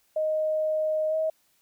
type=tone with pitch glide; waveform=sine; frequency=622.3 to 633.9 Hz; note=D#5 to D#5; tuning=0 to +32 cents; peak=-23 dBFS; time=0.16-1.3 s; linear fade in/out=5 ms; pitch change=+32 cents; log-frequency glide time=1.09-1.15 s; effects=white hiss -67 dBFS RMS until 1.61 s